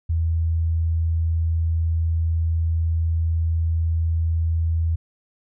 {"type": "tone", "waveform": "sine", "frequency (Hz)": 82, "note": "E2", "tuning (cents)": -9, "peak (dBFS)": -18, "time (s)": [0.09, 4.96], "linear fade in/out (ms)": 10, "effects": []}